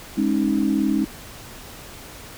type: chord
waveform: sine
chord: Ab suspended fourth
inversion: none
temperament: equal with one note detuned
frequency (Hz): 207.7 / 272.3 / 311.1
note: Ab3 / Db4 / Eb4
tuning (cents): 0 / -31 / 0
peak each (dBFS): -22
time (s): 0.17-1.05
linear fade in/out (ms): 10
effects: pink hiss -40 dBFS RMS until 2.37 s